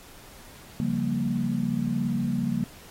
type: chord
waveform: sine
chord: G half-diminished seventh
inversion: second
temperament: equal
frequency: 138.59 / 174.61 / 196 / 233.1 Hz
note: Db3 / F3 / G3 / Bb3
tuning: 0 / 0 / 0 / 0 cents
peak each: -31 / -31 / -30 / -27 dBFS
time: 0.8-2.64 s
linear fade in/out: 0 ms
effects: pink hiss -49 dBFS RMS until 2.9 s + AAC 48 kbps